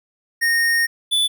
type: tone pair in turn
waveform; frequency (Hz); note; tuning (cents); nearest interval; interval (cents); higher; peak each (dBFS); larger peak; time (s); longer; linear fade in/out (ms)
square; 1850 / 3477; A#6 / A7; -14 / -21; major seventh; 1093; second; -16; neither; 0.41-0.87 / 1.11-1.28; first; 20
effects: none